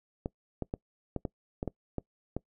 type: clicks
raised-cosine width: 2 ms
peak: -19 dBFS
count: 9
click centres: 0.259 / 0.623 / 0.739 / 1.163 / 1.252 / 1.629 / 1.677 / 1.983 / 2.366 s
effects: noise-tail reverb RT60 0.1 s tail -23 dB re dry